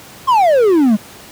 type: exponential sweep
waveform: triangle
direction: down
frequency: 1102 to 199.1 Hz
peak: -6 dBFS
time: 0.27-0.97 s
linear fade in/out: 20 ms
effects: pink hiss -37 dBFS RMS until 1.31 s + high-pass 100 Hz 12 dB/octave